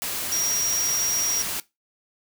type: tone in noise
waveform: sine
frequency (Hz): 5690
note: F8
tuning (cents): +31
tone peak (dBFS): -23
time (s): 0.32-1.42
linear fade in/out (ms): 0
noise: white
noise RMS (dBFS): -29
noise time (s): 0.02-1.6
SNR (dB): +3
effects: noise-tail reverb RT60 0.2 s tail -19 dB re dry